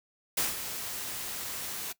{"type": "noise with ADSR envelope", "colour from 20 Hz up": "white", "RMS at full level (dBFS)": -27, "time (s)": [0.37, 1.93], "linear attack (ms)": 8, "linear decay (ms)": 160, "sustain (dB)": -10, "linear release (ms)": 15, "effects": ["noise-tail reverb RT60 0.1 s tail -19 dB re dry"]}